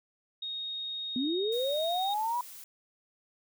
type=tone; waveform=sine; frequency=3729 Hz; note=A#7; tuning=in tune; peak=-34 dBFS; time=0.42-2.14 s; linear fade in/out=5 ms
type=linear sweep; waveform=sine; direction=up; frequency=239.5 to 987.8 Hz; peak=-28 dBFS; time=1.16-2.41 s; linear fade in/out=2 ms
type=noise; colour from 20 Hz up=blue; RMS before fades=-47 dBFS; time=1.52-2.64 s; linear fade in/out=2 ms
effects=none